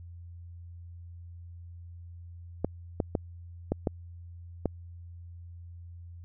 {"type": "clicks", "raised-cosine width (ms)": 2, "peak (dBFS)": -13, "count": 6, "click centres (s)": [2.646, 3.002, 3.152, 3.72, 3.872, 4.657], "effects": ["added 86 Hz sine -43 dBFS peak until 6.24 s"]}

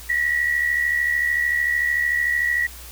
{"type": "tone pair together", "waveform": "sine", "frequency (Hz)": [1864.7, 1938.1], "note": ["A#6", "B6"], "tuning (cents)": [0, -33], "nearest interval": "minor second", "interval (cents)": 67, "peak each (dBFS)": [-25, -19], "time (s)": [0.09, 2.67], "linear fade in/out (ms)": 10, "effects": ["added 60 Hz sine -40 dBFS peak until 2.91 s", "white hiss -41 dBFS RMS until 2.91 s"]}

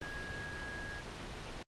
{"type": "tone in noise", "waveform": "sine", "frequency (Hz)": 1651, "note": "G#6", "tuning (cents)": -11, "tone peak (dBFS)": -43, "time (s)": [0.02, 1.01], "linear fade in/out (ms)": 5, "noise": "pink", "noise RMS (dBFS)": -43, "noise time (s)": [0.01, 1.63], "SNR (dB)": -3, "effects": ["low-pass 5000 Hz 12 dB/octave", "Opus 32 kbps"]}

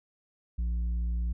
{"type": "tone with tanh clipping", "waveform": "sine", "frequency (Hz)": 58.27, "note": "A#1", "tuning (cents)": 0, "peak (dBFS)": -28, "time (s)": [0.58, 1.33], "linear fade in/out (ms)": 10, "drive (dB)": 5, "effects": []}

